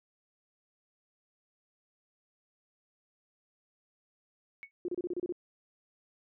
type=tone with exponential decay; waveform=sine; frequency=2217 Hz; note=C#7; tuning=in tune; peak=-38 dBFS; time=4.63-4.71 s; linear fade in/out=0 ms; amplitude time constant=17 ms
type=tone bursts; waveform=sine; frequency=354.2 Hz; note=F4; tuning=24 cents sharp; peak=-31 dBFS; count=8; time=4.85-5.324 s; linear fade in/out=2 ms; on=33 ms; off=30 ms
effects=none